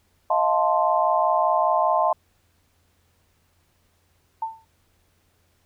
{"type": "chord", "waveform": "sine", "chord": "F dominant seventh", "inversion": "third", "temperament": "equal with one note detuned", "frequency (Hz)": [633.5, 698.5, 880, 1046.5], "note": ["Eb5", "F5", "A5", "C6"], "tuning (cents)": [31, 0, 0, 0], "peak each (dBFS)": -23, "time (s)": [0.3, 2.13], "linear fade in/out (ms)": 5}
{"type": "tone with exponential decay", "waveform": "sine", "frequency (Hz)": 894, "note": "A5", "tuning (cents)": 27, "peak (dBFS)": -21, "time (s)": [4.42, 4.65], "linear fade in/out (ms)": 5, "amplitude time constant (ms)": 50}
{"effects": ["added 86 Hz sine -66 dBFS peak until 5.65 s", "pink hiss -66 dBFS RMS until 5.65 s"]}